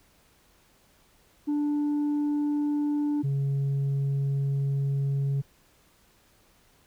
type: tone pair in turn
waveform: sine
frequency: 293.7 / 138.61 Hz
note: D4 / C#3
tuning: 0 / 0 cents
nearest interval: octave + minor second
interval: 1300 cents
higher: first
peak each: -21 dBFS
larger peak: neither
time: 1.47-3.23 / 3.23-5.42 s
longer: second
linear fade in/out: 20 ms
effects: tanh soft clip ceiling -23 dBFS + pink hiss -62 dBFS RMS until 6.86 s